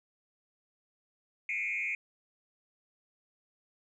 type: tone with frequency modulation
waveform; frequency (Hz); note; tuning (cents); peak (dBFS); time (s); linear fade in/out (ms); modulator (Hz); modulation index
sine; 2300; D7; -37; -30; 1.49-1.95; 2; 101; 2.1
effects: tanh soft clip ceiling -26 dBFS